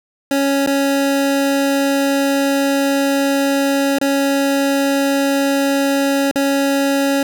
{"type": "tone with dropouts", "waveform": "25% pulse", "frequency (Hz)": 277.2, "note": "C#4", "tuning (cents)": 0, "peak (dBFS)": -10, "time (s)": [0.31, 7.23], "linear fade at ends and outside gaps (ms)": 2, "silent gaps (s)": [[0.663, 0.673], [3.986, 4.013], [6.313, 6.357]], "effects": []}